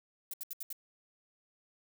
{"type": "noise bursts", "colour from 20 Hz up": "violet", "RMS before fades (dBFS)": -40, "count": 5, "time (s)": [0.31, 0.728], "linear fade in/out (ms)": 2, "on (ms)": 26, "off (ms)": 72, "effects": []}